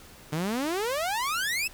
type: exponential sweep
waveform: sawtooth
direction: up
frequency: 145.8 to 2701 Hz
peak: -23 dBFS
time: 0.32-1.68 s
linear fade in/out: 10 ms
effects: pink hiss -50 dBFS RMS until 1.73 s